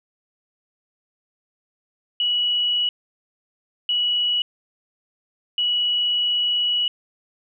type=tone bursts at uneven times; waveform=sine; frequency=2931 Hz; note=F#7; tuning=17 cents flat; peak=-18 dBFS; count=3; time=2.2-2.89 / 3.89-4.42 / 5.58-6.88 s; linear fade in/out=2 ms; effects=none